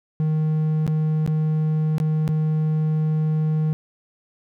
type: tone with dropouts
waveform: triangle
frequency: 155.56 Hz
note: D#3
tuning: in tune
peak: -16 dBFS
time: 0.2-3.73 s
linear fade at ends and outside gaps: 0 ms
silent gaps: 0.866-0.877 / 1.263-1.276 / 1.982-2.001 / 2.278-2.289 s
effects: none